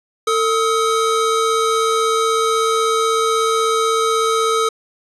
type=tone pair together; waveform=square; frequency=449.4 / 1272 Hz; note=A4 / D#6; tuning=+37 / +38 cents; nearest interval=octave + tritone; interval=1801 cents; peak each=-18 dBFS; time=0.27-4.69 s; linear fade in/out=5 ms; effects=resampled to 24000 Hz + 8-bit